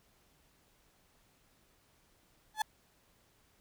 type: tone with exponential growth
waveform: 35% pulse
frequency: 861 Hz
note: A5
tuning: 38 cents flat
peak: -24 dBFS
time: 2.54-2.62 s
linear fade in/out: 5 ms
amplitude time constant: 17 ms
effects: pink hiss -69 dBFS RMS until 3.6 s